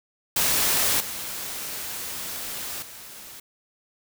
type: noise with level steps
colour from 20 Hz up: white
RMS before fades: -22 / -33 / -42 dBFS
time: 0.36-3.4 s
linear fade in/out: 5 ms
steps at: 1 / 2.82 s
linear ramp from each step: 5 ms
effects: none